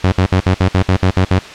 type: tone bursts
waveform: sawtooth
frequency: 93 Hz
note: F#2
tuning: 9 cents sharp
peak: -5 dBFS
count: 10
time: 0.04-1.388 s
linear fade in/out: 0 ms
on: 79 ms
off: 62 ms
effects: white hiss -31 dBFS RMS until 1.54 s + low-pass 4000 Hz 12 dB/octave